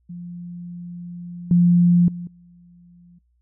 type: tone with level steps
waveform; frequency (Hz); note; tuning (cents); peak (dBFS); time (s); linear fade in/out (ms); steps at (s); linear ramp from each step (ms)
sine; 174.61; F3; 0; -31 / -11 / -28 / -46; 0.09-3.19; 10; 1.51 / 2.08 / 2.27; 2
effects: noise-tail reverb RT60 0.1 s tail -22 dB re dry + added 60 Hz sine -61 dBFS peak until 3.41 s